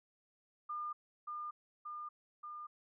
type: tone with echo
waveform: sine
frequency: 1207 Hz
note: D6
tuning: 47 cents sharp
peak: -38 dBFS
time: 0.69-0.93 s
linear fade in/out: 10 ms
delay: 580 ms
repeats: 3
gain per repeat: -2 dB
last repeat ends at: 2.67 s
effects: none